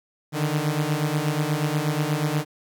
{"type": "beating tone pair", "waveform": "sawtooth", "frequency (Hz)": [146.8, 155.1], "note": ["D3", "D#3"], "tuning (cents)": [0, -5], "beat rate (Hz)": 8.3, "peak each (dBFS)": -21, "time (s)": [0.32, 2.45], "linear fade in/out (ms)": 50, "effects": ["9-bit"]}